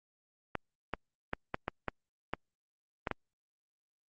clicks, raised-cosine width 0.5 ms, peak -17 dBFS, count 9, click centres 0.553 / 0.937 / 1.334 / 1.544 / 1.681 / 1.883 / 2.336 / 3.072 / 3.113 s, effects Opus 48 kbps

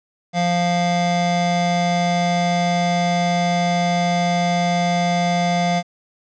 square tone pair together, 174.62 / 698.5 Hz, F3 / F5, 0 / 0 cents, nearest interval 2 octaves, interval 2400 cents, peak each -20 dBFS, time 0.33-5.83 s, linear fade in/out 50 ms, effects resampled to 16000 Hz + 8-bit

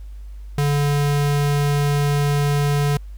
square tone, 144.2 Hz, D3, 31 cents flat, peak -17 dBFS, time 0.58-2.97 s, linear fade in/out 2 ms, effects added 50 Hz sine -32 dBFS peak until 3.17 s + pink hiss -59 dBFS RMS until 3.17 s

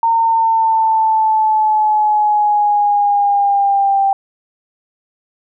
sine exponential sweep, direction down, 917 to 784 Hz, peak -10 dBFS, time 0.03-4.13 s, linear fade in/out 2 ms, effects none

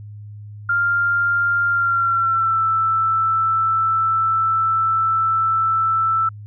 sine tone with pitch glide, 1396.9 to 1324.6 Hz, F6 to E6, 0 to +8 cents, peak -15 dBFS, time 0.69-6.29 s, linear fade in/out 5 ms, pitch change -92 cents, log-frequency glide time 1.69-2.64 s, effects added 104 Hz sine -33 dBFS peak until 6.46 s

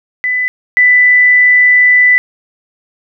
sine tone pair in turn, 1999 / 1988.6 Hz, B6 / B6, +20 / +11 cents, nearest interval unison, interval 9 cents, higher first, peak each -11 / -4 dBFS, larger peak second, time 0.24-0.48 / 0.77-2.18 s, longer second, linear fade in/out 0 ms, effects none

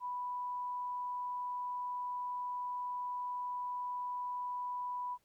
sine tone, 987.8 Hz, B5, in tune, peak -36 dBFS, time 0-5.18 s, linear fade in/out 50 ms, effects pink hiss -75 dBFS RMS until 5.24 s

